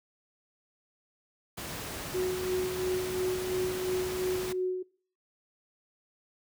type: noise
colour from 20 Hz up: pink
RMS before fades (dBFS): -38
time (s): 1.57-4.53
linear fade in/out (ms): 10
type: tone with tremolo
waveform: sine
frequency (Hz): 368.5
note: F#4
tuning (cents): -7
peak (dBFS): -26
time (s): 2.14-4.83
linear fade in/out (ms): 10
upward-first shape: sine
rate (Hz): 2.9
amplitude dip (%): 50
effects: noise-tail reverb RT60 0.5 s tail -23 dB re dry + high-pass 60 Hz 12 dB/octave